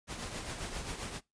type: noise with tremolo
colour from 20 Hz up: pink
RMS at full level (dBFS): -38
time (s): 0.07-1.21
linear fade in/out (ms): 50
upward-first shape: triangle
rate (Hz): 7.5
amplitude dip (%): 55
effects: noise-tail reverb RT60 0.2 s tail -22 dB re dry + resampled to 22050 Hz